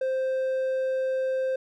sine tone with hard clipping, 523.3 Hz, C5, in tune, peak -25 dBFS, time 0.01-1.56 s, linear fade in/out 5 ms, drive 3 dB, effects none

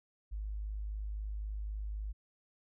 sine tone, 51.91 Hz, G#1, in tune, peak -36 dBFS, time 0.31-2.13 s, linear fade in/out 20 ms, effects none

